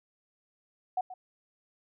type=tone with echo; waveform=sine; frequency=740 Hz; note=F#5; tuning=in tune; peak=-26 dBFS; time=0.97-1.01 s; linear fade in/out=5 ms; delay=130 ms; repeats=1; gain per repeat=-14 dB; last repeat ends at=1.14 s; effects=none